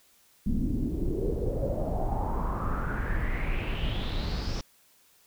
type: noise with low-pass filter sweep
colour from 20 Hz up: brown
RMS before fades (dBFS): -29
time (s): 0.46-4.61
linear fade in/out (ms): 2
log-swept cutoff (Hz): 220 to 5500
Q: 6.2
effects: white hiss -62 dBFS RMS until 5.26 s